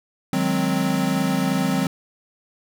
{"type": "chord", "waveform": "square", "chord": "Ab dominant seventh", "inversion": "second", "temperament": "equal", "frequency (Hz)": [155.56, 185, 207.7, 261.6], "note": ["Eb3", "Gb3", "Ab3", "C4"], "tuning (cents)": [0, 0, 0, 0], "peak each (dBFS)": [-28, -24, -28, -24], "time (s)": [0.33, 1.87], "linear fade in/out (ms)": 2, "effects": []}